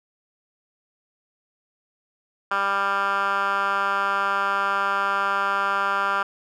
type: tone with band-pass filter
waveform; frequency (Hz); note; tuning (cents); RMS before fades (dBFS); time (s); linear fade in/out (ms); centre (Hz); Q
10% pulse; 198; G3; +18; -23; 2.51-6.23; 5; 1400; 3.5
effects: none